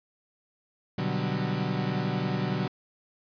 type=chord; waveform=35% pulse; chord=G major seventh; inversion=first; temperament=equal; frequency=123.47 / 146.83 / 185 / 196 Hz; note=B2 / D3 / F#3 / G3; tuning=0 / 0 / 0 / 0 cents; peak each=-31 / -30 / -29 / -34 dBFS; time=0.98-2.68 s; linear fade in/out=5 ms; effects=resampled to 11025 Hz